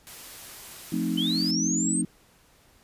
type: noise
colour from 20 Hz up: white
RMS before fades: -43 dBFS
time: 0.07-1.51 s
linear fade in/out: 0 ms
type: chord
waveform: sine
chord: F dominant seventh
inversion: none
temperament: equal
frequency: 174.61 / 220 / 261.6 / 311.1 Hz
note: F3 / A3 / C4 / Eb4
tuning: 0 / 0 / 0 / 0 cents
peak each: -30 dBFS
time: 0.92-2.05 s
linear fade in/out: 5 ms
type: linear sweep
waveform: sine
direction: up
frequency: 2969 to 8590 Hz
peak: -26 dBFS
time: 1.17-2.02 s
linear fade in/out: 10 ms
effects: pink hiss -59 dBFS RMS until 2.83 s + resampled to 32000 Hz